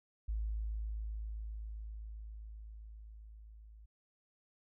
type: tone with level ramp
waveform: sine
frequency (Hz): 53.8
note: A1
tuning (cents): -38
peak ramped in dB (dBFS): -33 to -53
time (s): 0.28-3.86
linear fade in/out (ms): 10
effects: none